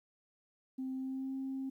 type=tone with pitch glide; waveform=sine; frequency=261.6 to 266.9 Hz; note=C4 to C4; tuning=0 to +35 cents; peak=-35 dBFS; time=0.78-1.7 s; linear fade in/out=10 ms; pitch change=+35 cents; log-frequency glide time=0.93-1.34 s; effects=tanh soft clip ceiling -32 dBFS + 12-bit